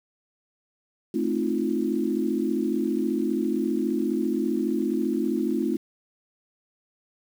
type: chord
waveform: sine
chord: F dominant seventh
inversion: first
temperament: just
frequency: 218.3 / 261.9 / 314.3 / 349.2 Hz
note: A3 / C4 / Eb4 / F4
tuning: -13 / +2 / +18 / 0 cents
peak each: -28 dBFS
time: 1.14-5.77 s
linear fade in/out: 5 ms
effects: 8-bit